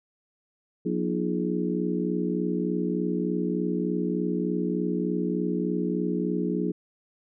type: harmonic tone with a mistuned harmonic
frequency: 60 Hz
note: B1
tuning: 49 cents flat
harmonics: 3 / 4 / 5 / 6 / 7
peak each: -29 / -30 / -31 / -32 / -32 dBFS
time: 0.85-6.72 s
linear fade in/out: 10 ms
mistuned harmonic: 6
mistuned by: -82 cents
effects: none